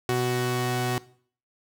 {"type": "tone pair together", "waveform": "sawtooth", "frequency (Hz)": [124.3, 372.2], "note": ["B2", "F#4"], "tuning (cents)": [12, 10], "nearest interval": "octave + perfect fifth", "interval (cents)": 1898, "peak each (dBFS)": [-23, -22], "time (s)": [0.09, 0.98], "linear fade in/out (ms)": 0, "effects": ["noise-tail reverb RT60 0.5 s tail -19 dB re dry"]}